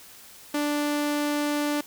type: tone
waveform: sawtooth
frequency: 293.7 Hz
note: D4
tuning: in tune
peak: -20 dBFS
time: 0.54-1.81 s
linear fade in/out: 5 ms
effects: white hiss -48 dBFS RMS until 1.86 s